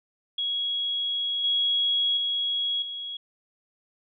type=tone with level steps; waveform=sine; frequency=3322 Hz; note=G#7; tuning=in tune; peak=-25 / -21 / -24 / -32 dBFS; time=0.38-3.17 s; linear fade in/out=5 ms; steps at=1.44 / 2.17 / 2.82 s; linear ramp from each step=2 ms; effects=none